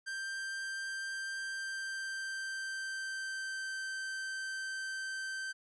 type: tone with pitch glide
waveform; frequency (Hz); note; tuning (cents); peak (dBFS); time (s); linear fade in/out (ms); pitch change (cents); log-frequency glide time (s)
45% pulse; 1576 to 1554.3; G6 to G6; +9 to -15; -37; 0.06-5.53; 20; -24; 1.35-3.76
effects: resampled to 22050 Hz